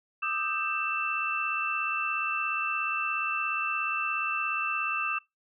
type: tone cluster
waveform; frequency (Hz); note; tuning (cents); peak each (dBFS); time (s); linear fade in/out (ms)
sine; 1204 / 1281 / 1569 / 2670; D6 / E6 / G6 / E7; +43 / -50 / +1 / +22; -33 / -35 / -38 / -30; 0.22-5.19; 10
effects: noise-tail reverb RT60 0.2 s tail -24 dB re dry